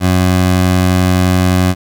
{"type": "tone", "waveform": "20% pulse", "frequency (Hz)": 91.6, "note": "F#2", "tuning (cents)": -17, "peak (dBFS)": -4, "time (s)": [0, 1.75], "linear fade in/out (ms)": 50, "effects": []}